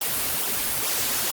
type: noise with flanger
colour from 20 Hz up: white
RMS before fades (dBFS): -25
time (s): 0.01-1.31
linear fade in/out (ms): 5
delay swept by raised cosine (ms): 0.44 to 6.34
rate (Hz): 2.3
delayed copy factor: -0.75
effects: Opus 32 kbps